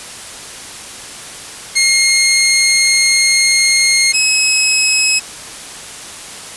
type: tone pair in turn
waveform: 15% pulse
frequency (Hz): 2142 / 2562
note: C7 / E7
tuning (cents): +40 / -50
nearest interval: minor third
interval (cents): 310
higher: second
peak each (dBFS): -3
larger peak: neither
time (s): 1.75-4.13 / 4.13-5.2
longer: first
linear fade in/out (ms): 20
effects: white hiss -30 dBFS RMS until 6.56 s + resampled to 24000 Hz